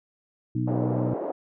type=harmonic tone; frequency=61.9 Hz; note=B1; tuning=5 cents sharp; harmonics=2 / 3 / 4 / 5; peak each=-26 / -33 / -32 / -29 dBFS; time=0.55-1.14 s; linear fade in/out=5 ms
type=band-pass noise; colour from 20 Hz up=white; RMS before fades=-31 dBFS; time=0.67-1.32 s; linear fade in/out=10 ms; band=290 to 670 Hz; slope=24 dB/octave
effects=none